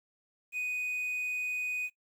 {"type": "tone with quantisation", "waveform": "triangle", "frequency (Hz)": 2489, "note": "D#7", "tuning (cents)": 0, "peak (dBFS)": -30, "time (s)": [0.52, 1.9], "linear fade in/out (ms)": 50, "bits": 10, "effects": ["noise-tail reverb RT60 0.1 s tail -18 dB re dry"]}